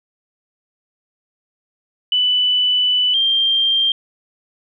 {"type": "tone pair in turn", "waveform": "sine", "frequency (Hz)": [2985, 3178], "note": ["F#7", "G7"], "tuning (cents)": [15, 23], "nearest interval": "minor second", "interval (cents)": 108, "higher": "second", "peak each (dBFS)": -13, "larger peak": "neither", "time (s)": [[2.12, 3.14], [3.14, 3.92]], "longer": "first", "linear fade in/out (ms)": 2, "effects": []}